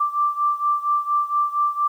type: beating tone pair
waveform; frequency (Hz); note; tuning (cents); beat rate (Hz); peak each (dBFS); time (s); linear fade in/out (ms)
sine; 1174.7 / 1179; D6 / D6; 0 / +6; 4.3; -20 / -23; 0-1.88; 10
effects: 9-bit